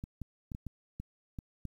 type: clicks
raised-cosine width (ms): 5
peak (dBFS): -27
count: 8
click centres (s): 0.039 / 0.217 / 0.518 / 0.549 / 0.667 / 1 / 1.388 / 1.653
effects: 10-bit